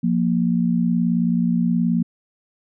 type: tone pair together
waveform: sine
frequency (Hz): 175.5 / 234.3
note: F3 / A#3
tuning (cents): +9 / +9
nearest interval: perfect fourth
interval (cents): 500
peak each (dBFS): -19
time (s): 0.03-2.03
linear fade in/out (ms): 10
effects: none